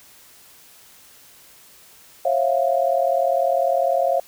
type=tone cluster; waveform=sine; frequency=542 / 666 / 706 Hz; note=C#5 / E5 / F5; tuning=-39 / +18 / +19 cents; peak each=-21 dBFS; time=2.25-4.2 s; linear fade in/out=5 ms; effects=white hiss -49 dBFS RMS until 4.27 s